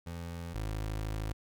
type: tone pair in turn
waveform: 25% pulse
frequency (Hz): 84.9 / 53.18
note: F2 / G#1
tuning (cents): -48 / +42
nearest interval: minor sixth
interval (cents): 810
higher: first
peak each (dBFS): -35 / -30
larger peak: second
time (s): 0.06-0.54 / 0.54-1.33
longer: second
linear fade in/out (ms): 10
effects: none